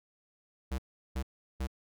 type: tone bursts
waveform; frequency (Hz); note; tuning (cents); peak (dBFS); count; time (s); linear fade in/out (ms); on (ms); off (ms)
square; 65.1; C2; -8; -32; 3; 0.71-1.672; 10; 74; 370
effects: none